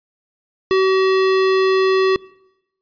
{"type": "tone", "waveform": "square", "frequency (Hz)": 380, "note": "F#4", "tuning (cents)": 46, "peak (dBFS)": -13, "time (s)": [0.71, 2.16], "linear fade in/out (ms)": 0, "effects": ["noise-tail reverb RT60 0.9 s tail -23 dB re dry", "resampled to 11025 Hz"]}